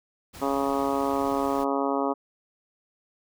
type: noise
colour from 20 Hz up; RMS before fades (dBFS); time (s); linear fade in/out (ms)
pink; -43; 0.33-1.65; 20
type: harmonic tone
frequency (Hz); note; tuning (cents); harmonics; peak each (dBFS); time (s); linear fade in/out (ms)
138.4; C#3; -2; 2 / 3 / 4 / 5 / 6 / 7 / 8 / 9; -28 / -30 / -31 / -32 / -33 / -33 / -34 / -35; 0.41-2.14; 20
effects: none